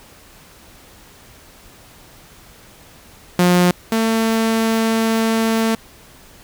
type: tone pair in turn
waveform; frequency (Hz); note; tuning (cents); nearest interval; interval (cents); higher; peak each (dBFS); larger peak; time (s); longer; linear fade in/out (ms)
sawtooth; 178.1 / 224.4; F3 / A3; +34 / +34; major third; 400; second; -7 / -11; first; 3.39-3.71 / 3.92-5.75; second; 2
effects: pink hiss -45 dBFS RMS until 6.43 s